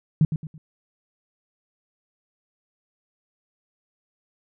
sine tone with echo, 155.6 Hz, D#3, in tune, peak -13 dBFS, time 0.21-0.25 s, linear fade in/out 2 ms, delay 110 ms, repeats 3, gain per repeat -9 dB, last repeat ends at 0.58 s, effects none

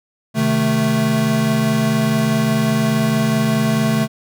square chord, A diminished, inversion first, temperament equal, 130.81 / 155.56 / 220 Hz, C3 / Eb3 / A3, 0 / 0 / 0 cents, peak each -22 / -22 / -17 dBFS, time 0.34-4.08 s, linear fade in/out 50 ms, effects none

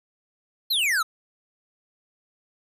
square exponential sweep, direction down, 4364 to 1244.5 Hz, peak -21 dBFS, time 0.7-1.03 s, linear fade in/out 10 ms, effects resampled to 32000 Hz

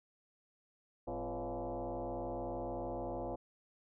sine tone with frequency modulation, 106.7 Hz, G#2, 47 cents sharp, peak -37 dBFS, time 1.07-3.36 s, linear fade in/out 10 ms, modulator 150 Hz, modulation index 4.8, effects none

